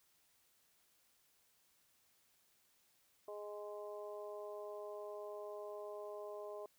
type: harmonic tone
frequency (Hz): 207.7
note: G#3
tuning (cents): 0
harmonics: 2 / 3 / 4 / 5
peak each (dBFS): -48 / -48 / -58 / -55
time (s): 3.28-6.66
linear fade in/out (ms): 2
effects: white hiss -74 dBFS RMS until 6.78 s